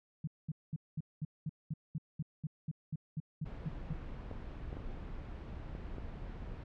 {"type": "tone bursts", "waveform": "sine", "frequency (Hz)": 154.7, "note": "D#3", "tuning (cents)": -10, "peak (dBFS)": -34, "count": 16, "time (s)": [0.24, 3.934], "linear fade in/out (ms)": 5, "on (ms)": 34, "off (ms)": 210}
{"type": "noise", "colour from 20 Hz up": "brown", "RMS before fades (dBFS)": -44, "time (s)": [3.45, 6.64], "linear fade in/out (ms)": 10}
{"type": "clicks", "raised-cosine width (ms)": 2, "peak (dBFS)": -31, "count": 5, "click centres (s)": [4.313, 4.729, 4.769, 5.751, 5.983]}
{"effects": ["low-pass 3000 Hz 12 dB/octave"]}